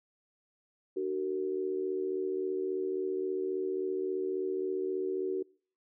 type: tone cluster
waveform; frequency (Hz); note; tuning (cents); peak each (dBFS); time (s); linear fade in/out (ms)
sine; 301.2 / 376.3 / 459.9; D4 / F#4 / A#4; +44 / +29 / -23; -40 / -31 / -39; 0.96-5.43; 10
effects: noise-tail reverb RT60 0.5 s tail -26 dB re dry